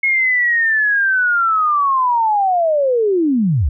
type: linear sweep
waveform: sine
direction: down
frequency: 2175 to 56.4 Hz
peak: -12 dBFS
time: 0.03-3.69 s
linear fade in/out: 5 ms
effects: none